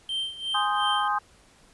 triangle tone with tremolo, 3136 Hz, G7, in tune, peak -24 dBFS, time 0.09-1.08 s, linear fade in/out 2 ms, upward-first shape sine, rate 2.8 Hz, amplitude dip 80%
sine chord, Ab major seventh, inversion none, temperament equal, 830.6 / 1046.5 / 1244.5 / 1568 Hz, Ab5 / C6 / Eb6 / G6, 0 / 0 / 0 / 0 cents, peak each -27 / -29 / -27 / -32 dBFS, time 0.54-1.19 s, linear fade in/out 10 ms
effects pink hiss -57 dBFS RMS until 1.73 s + resampled to 24000 Hz

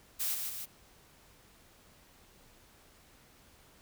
blue noise with echo, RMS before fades -33 dBFS, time 0.19-0.36 s, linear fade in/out 20 ms, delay 150 ms, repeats 2, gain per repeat -4 dB, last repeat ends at 0.66 s, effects pink hiss -61 dBFS RMS until 3.81 s

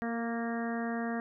harmonic tone with a mistuned harmonic, 232.4 Hz, A#3, 5 cents flat, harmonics 1 / 2 / 3 / 4 / 5 / 6 / 7 / 8, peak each -33 / -40 / -39 / -49 / -45 / -48 / -44 / -44 dBFS, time 0.02-1.2 s, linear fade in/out 0 ms, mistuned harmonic 2, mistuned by -15 cents, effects none

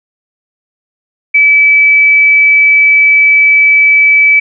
sine tone, 2300 Hz, D7, 37 cents flat, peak -3 dBFS, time 1.34-4.4 s, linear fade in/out 10 ms, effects none

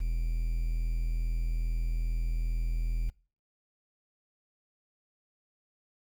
triangle tone with quantisation, 41.2 Hz, E1, in tune, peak -25 dBFS, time 0-3.1 s, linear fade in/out 10 ms, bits 9, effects noise-tail reverb RT60 0.4 s tail -24 dB re dry

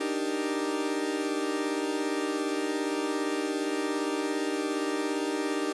40% pulse chord, Eb major seventh, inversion third, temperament equal, 293.7 / 311.1 / 392 / 466.2 Hz, D4 / Eb4 / G4 / Bb4, 0 / 0 / 0 / 0 cents, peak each -32 / -32 / -32 / -36 dBFS, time 0-5.73 s, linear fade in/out 10 ms, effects resampled to 24000 Hz

